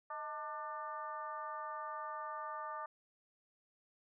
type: harmonic tone with a mistuned harmonic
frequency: 298 Hz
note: D4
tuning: 25 cents sharp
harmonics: 2 / 3 / 4 / 5 / 6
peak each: -49 / -46 / -43 / -55 / -55 dBFS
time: 0.1-2.86 s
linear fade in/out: 5 ms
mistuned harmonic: 2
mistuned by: +85 cents
effects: none